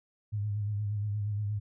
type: tone with vibrato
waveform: sine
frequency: 103.83 Hz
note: G#2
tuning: in tune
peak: -29 dBFS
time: 0.32-1.6 s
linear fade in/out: 20 ms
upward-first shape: sine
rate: 8.5 Hz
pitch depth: 47 cents each way
effects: none